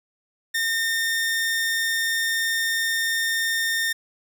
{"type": "tone", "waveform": "sawtooth", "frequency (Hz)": 1821, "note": "A#6", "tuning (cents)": -41, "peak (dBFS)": -18, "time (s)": [0.54, 3.93], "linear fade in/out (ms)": 10, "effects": ["9-bit"]}